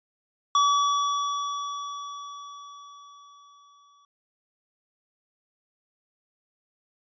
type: tone with exponential decay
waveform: square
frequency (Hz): 1143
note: D6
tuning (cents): -47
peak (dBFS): -18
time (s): 0.55-4.05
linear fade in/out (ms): 2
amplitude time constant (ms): 760
effects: resampled to 16000 Hz